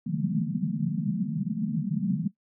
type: band-pass noise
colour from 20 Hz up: white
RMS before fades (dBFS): -28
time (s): 0.06-2.28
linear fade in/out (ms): 10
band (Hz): 140 to 230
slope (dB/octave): 96
effects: noise-tail reverb RT60 0.1 s tail -17 dB re dry